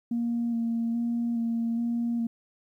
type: tone with vibrato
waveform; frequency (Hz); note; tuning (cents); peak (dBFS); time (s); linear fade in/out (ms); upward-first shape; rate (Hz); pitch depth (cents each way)
sine; 233.1; A#3; 0; -24; 0.11-2.27; 5; square; 1.2; 16
effects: tanh soft clip ceiling -21 dBFS + 11-bit